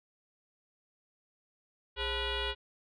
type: tone with frequency modulation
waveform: sine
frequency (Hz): 1476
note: F#6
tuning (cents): -5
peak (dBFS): -30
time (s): 1.96-2.55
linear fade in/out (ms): 50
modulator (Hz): 472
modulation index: 4.5
effects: tanh soft clip ceiling -26 dBFS